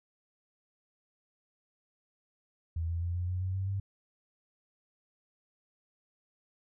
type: tone with pitch steps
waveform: sine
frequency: 82.41 / 84.48 / 86.61 / 88.79 / 91.02 / 93.31 / 95.65 / 98.06 Hz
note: E2 / E2 / F2 / F2 / F#2 / F#2 / G2 / G2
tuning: 0 / +43 / -14 / +29 / -28 / +15 / -42 / +1 cents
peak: -30 dBFS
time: 2.76-3.8 s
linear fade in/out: 5 ms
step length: 130 ms
effects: none